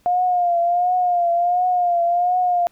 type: tone with vibrato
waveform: sine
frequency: 707 Hz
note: F5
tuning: 21 cents sharp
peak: -15 dBFS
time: 0.06-2.67 s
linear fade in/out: 0 ms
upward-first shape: triangle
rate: 1.4 Hz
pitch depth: 62 cents each way
effects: pink hiss -60 dBFS RMS until 2.71 s